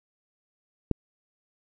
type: click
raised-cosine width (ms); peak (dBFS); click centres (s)
3; -10; 0.913
effects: none